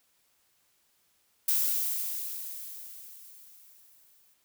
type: noise with exponential decay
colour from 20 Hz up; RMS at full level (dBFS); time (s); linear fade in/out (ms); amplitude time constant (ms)
violet; -25; 1.48-4.34; 5; 620
effects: white hiss -70 dBFS RMS until 4.44 s